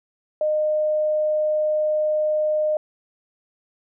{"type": "tone", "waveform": "sine", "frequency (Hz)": 612, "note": "D#5", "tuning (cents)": -29, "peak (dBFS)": -18, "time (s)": [0.41, 2.77], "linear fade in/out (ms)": 2, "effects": []}